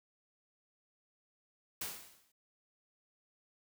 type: noise with exponential decay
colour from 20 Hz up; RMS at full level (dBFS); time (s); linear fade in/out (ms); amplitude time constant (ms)
white; -37; 1.81-2.32; 5; 110
effects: none